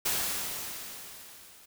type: noise with level ramp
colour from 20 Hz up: white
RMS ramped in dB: -28 to -55 dBFS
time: 0.05-1.66 s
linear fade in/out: 10 ms
effects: none